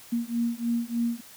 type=beating tone pair; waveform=sine; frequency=233.1 / 236.4 Hz; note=A#3 / A#3; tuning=0 / +24 cents; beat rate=3.3 Hz; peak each=-28 dBFS; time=0.12-1.21 s; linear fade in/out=10 ms; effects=white hiss -49 dBFS RMS until 1.36 s